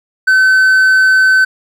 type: tone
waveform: triangle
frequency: 1526 Hz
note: G6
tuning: 47 cents flat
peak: -4 dBFS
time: 0.27-1.45 s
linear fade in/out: 10 ms
effects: none